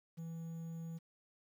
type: tone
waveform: triangle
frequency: 164.7 Hz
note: E3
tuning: 1 cent flat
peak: -40 dBFS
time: 0.17-0.99 s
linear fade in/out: 20 ms
effects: 11-bit